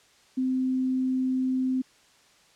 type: tone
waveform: sine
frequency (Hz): 258.7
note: C4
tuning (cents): -19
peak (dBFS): -23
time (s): 0.37-1.82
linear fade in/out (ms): 10
effects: white hiss -59 dBFS RMS until 2.55 s + low-pass 7000 Hz 12 dB/octave